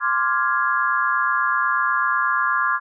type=chord; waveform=sine; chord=D half-diminished seventh; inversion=third; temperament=equal; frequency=1046.5 / 1174.7 / 1396.9 / 1661.2 Hz; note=C6 / D6 / F6 / Ab6; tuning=0 / 0 / 0 / 0 cents; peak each=-23 dBFS; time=0-2.8 s; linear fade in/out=50 ms; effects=none